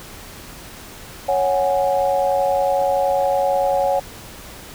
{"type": "chord", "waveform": "sine", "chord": "C# suspended fourth", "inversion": "none", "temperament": "equal", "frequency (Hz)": [554.4, 740, 830.6], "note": ["C#5", "F#5", "G#5"], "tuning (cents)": [0, 0, 0], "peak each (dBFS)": [-18, -20, -23], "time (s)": [1.28, 4], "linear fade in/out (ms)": 10, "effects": ["pink hiss -38 dBFS RMS until 4.74 s"]}